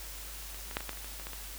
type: clicks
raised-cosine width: 0.3 ms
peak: -30 / -26 / -14 / -24 / -20 / -30 / -30 / -28 / -28 / -24 / -26 dBFS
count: 11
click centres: 0.546 / 0.712 / 0.769 / 0.806 / 0.893 / 0.931 / 0.973 / 1.045 / 1.198 / 1.269 / 1.333 s
effects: added 50 Hz sine -45 dBFS peak until 1.58 s + white hiss -45 dBFS RMS until 1.58 s